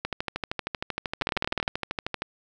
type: two click trains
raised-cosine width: 0.3 ms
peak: -9 / -12 dBFS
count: 10 / 29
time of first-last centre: 1.22-1.679 / 0.05-2.221 s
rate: 19.6 / 12.9 Hz
effects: none